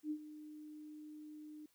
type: tone with ADSR envelope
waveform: sine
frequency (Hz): 303.5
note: D#4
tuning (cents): -43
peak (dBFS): -35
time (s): 0.03-1.66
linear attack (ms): 77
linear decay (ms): 71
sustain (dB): -14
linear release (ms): 4
effects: white hiss -75 dBFS RMS until 1.74 s